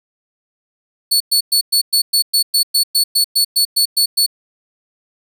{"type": "tone bursts", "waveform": "sawtooth", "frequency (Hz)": 4428, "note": "C#8", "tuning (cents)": -3, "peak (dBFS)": -8, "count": 16, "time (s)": [1.11, 4.264], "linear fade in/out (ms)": 10, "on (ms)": 94, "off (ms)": 110, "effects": []}